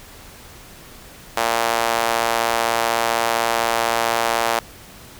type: tone with high-pass filter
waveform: sawtooth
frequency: 115.8 Hz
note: A#2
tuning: 11 cents flat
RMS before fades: -20 dBFS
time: 1.37-4.59 s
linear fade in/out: 0 ms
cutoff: 720 Hz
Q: 1.5
effects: pink hiss -42 dBFS RMS until 5.19 s